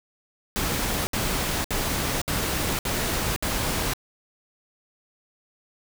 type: noise bursts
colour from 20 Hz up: pink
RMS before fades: -26 dBFS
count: 6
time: 0.56-3.935 s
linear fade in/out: 0 ms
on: 510 ms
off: 63 ms
effects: none